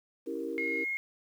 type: chord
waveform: sine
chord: C# diminished seventh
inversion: none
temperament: equal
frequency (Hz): 277.2 / 329.6 / 392 / 466.2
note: C#4 / E4 / G4 / Bb4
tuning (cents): 0 / 0 / 0 / 0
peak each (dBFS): -40 / -37 / -40 / -37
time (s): 0.26-0.85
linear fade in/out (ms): 20
type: tone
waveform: sine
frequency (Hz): 2152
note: C7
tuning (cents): +48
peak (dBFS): -30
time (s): 0.58-0.97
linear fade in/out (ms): 0
effects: tanh soft clip ceiling -20 dBFS + 10-bit